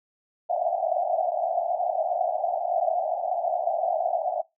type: band-pass noise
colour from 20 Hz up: white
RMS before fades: -26 dBFS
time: 0.49-4.42 s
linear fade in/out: 10 ms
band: 630 to 750 Hz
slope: 96 dB/octave
effects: noise-tail reverb RT60 0.2 s tail -22 dB re dry